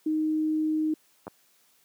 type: tone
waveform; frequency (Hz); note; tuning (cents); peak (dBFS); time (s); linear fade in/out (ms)
sine; 311.1; D#4; 0; -23; 0.06-0.94; 5
type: clicks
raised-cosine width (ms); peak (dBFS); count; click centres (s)
1; -23; 2; 1.269 / 1.279
effects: white hiss -64 dBFS RMS until 1.84 s + high-pass 150 Hz 12 dB/octave